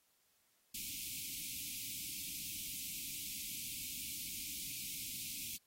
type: band-stop noise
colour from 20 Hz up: white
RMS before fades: -44 dBFS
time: 0.74-5.57 s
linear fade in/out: 5 ms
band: 320 to 2200 Hz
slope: 96 dB/octave
effects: white hiss -75 dBFS RMS until 5.66 s + AAC 48 kbps